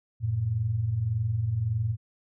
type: tone pair together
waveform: sine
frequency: 91.86 / 113.6 Hz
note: F#2 / A#2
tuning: -12 / -44 cents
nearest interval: major third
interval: 368 cents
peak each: -32 / -25 dBFS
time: 0.2-1.97 s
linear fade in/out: 50 ms
effects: none